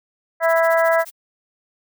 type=harmonic tone; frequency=329.6 Hz; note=E4; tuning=in tune; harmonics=2 / 3 / 4 / 5 / 6; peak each=-15 / -23 / -24 / -23 / -26 dBFS; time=0.4-1.05 s; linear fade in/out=50 ms
type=noise with tremolo; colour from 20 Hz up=blue; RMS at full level=-35 dBFS; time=0.42-1.12 s; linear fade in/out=20 ms; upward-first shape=sine; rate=14 Hz; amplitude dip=100%
effects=none